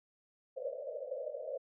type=band-pass noise; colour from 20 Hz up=white; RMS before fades=-41 dBFS; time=0.56-1.58 s; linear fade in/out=10 ms; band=490 to 610 Hz; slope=96 dB/octave; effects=none